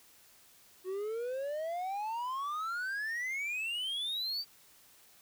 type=exponential sweep; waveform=triangle; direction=up; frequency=364 to 4699 Hz; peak=-32 dBFS; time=0.84-4.45 s; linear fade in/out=50 ms; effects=white hiss -61 dBFS RMS until 5.21 s